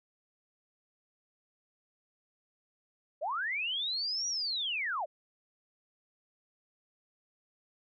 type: linear two-way sweep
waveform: sine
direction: up then down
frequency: 533 to 5820 to 533 Hz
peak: -31 dBFS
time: 3.21-5.06 s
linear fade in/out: 20 ms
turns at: 4.28 s
effects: none